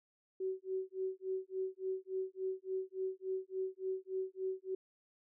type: tone with tremolo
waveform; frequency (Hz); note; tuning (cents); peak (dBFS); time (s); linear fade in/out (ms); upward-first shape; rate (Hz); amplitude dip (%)
sine; 377.8; F#4; +36; -33; 0.4-4.75; 5; sine; 3.5; 100
effects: none